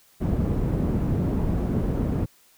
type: low-pass noise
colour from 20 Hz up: white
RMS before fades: -24 dBFS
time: 0.2-2.26 s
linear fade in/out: 20 ms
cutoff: 210 Hz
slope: 12 dB/octave
effects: white hiss -58 dBFS RMS until 2.57 s